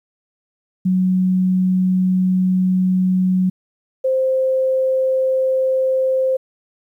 sine tone pair in turn, 185 / 523.3 Hz, F#3 / C5, 0 / 0 cents, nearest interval octave + tritone, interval 1800 cents, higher second, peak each -13 / -14 dBFS, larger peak first, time 0.85-3.5 / 4.04-6.37 s, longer first, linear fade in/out 10 ms, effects 9-bit

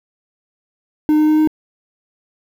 triangle tone with pitch steps, 304.6 / 306.4 / 308.1 / 309.9 Hz, D#4 / D#4 / D#4 / D#4, -37 / -27 / -17 / -7 cents, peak -8 dBFS, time 1.09-1.474 s, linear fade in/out 0 ms, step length 96 ms, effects 7-bit

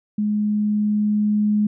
sine tone with level ramp, 209.8 Hz, G#3, 18 cents sharp, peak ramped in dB -18 to -15 dBFS, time 0.18-1.67 s, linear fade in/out 5 ms, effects none

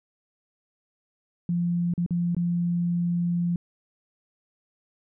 sine tone with dropouts, 173.3 Hz, F3, 13 cents flat, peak -22 dBFS, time 1.49-3.56 s, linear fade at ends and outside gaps 2 ms, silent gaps 1.938-1.978 / 2.063-2.107 / 2.348-2.366 s, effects none

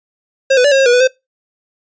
square tone with pitch steps, 537 / 497.9 / 577 / 541 / 538 / 483.2 / 494.7 / 518 Hz, C5 / B4 / D5 / C#5 / C5 / B4 / B4 / C5, +45 / +14 / -31 / -42 / +48 / -38 / +3 / -17 cents, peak -8 dBFS, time 0.5-1.076 s, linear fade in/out 10 ms, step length 72 ms, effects noise-tail reverb RT60 0.2 s tail -22 dB re dry + resampled to 16000 Hz

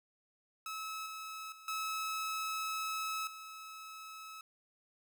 sawtooth tone with level steps, 1295 Hz, E6, 31 cents flat, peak -36 / -39 / -49 / -32 / -43 dBFS, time 0.66-4.41 s, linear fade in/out 2 ms, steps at 1.06 / 1.52 / 1.68 / 3.27 s, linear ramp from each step 2 ms, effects none

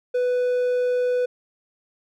triangle tone, 496 Hz, B4, 7 cents sharp, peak -17 dBFS, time 0.14-1.26 s, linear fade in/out 10 ms, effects none

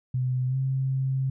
sine tone with pitch glide, 127.4 to 133.04 Hz, C3 to C3, -46 to +29 cents, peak -23 dBFS, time 0.14-1.3 s, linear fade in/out 5 ms, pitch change +75 cents, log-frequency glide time 0.48-0.56 s, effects none

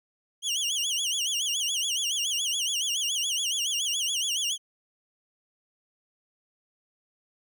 25% pulse tone with vibrato, 3081 Hz, G7, 31 cents flat, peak -22 dBFS, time 0.42-4.58 s, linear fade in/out 50 ms, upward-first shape sine, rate 7.1 Hz, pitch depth 180 cents each way, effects none

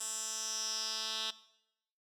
10% pulse tone with band-pass filter sweep, 220 Hz, A3, in tune, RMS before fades -38 dBFS, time 0-1.31 s, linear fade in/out 10 ms, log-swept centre 8000 to 3900 Hz, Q 4, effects noise-tail reverb RT60 0.8 s tail -18 dB re dry

